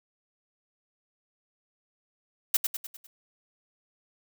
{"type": "noise with echo", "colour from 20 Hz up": "blue", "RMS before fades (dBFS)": -21, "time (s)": [2.54, 2.57], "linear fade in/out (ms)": 5, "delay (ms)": 100, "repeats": 5, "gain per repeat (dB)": -6, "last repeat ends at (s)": 3.07, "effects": []}